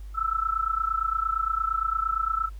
sine tone with amplitude modulation, 1318.5 Hz, E6, in tune, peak -20 dBFS, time 0.14-2.5 s, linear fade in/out 50 ms, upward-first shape sine, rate 28.7 Hz, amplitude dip 85%, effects added 50 Hz sine -36 dBFS peak until 2.59 s + pink hiss -60 dBFS RMS until 2.59 s

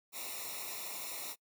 white noise with comb filter, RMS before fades -42 dBFS, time 0.12-1.36 s, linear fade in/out 50 ms, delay 0.63 ms, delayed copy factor -0.85, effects noise-tail reverb RT60 0.1 s tail -24 dB re dry

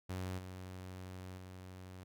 sawtooth tone with level steps, 92.5 Hz, F#2, in tune, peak -35 / -42 / -45 dBFS, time 0.09-2.04 s, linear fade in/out 10 ms, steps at 0.38 / 1.37 s, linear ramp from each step 10 ms, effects none

